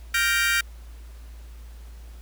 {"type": "chord", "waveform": "35% pulse", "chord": "G minor seventh", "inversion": "third", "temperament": "equal", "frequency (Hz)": [1396.9, 1568, 1864.7, 2349], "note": ["F6", "G6", "Bb6", "D7"], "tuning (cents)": [0, 0, 0, 0], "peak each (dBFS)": -24, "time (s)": [0.14, 0.61], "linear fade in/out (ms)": 5, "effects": ["added 57 Hz sine -39 dBFS peak until 2.21 s", "pink hiss -55 dBFS RMS until 2.21 s"]}